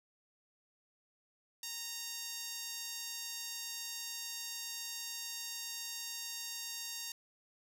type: tone with band-pass filter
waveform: 10% pulse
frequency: 927 Hz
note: A#5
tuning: 10 cents flat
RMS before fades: -43 dBFS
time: 1.63-7.12 s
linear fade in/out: 2 ms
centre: 8900 Hz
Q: 1.5
effects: none